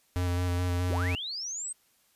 square tone with vibrato, 89 Hz, F2, 33 cents sharp, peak -27 dBFS, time 0.16-1.15 s, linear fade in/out 0 ms, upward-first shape square, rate 4.7 Hz, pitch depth 15 cents each way
sine linear sweep, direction up, 156.5 to 8430 Hz, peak -33 dBFS, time 0.89-1.73 s, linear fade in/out 10 ms
effects white hiss -67 dBFS RMS until 2.15 s + resampled to 32000 Hz

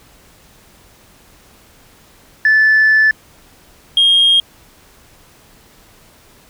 sine tone pair in turn, 1746 / 3239 Hz, A6 / G#7, -14 / -44 cents, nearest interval major seventh, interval 1070 cents, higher second, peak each -6 dBFS, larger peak neither, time 2.45-3.11 / 3.97-4.4 s, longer first, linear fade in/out 2 ms, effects tanh soft clip ceiling -5 dBFS + pink hiss -47 dBFS RMS until 6.49 s

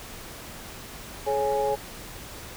sine tone cluster, 424.2 / 551 / 831 Hz, G#4 / C#5 / G#5, +37 / -11 / +1 cents, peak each -26 dBFS, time 1.26-1.76 s, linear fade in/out 20 ms, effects tanh soft clip ceiling -15 dBFS + pink hiss -41 dBFS RMS until 2.56 s

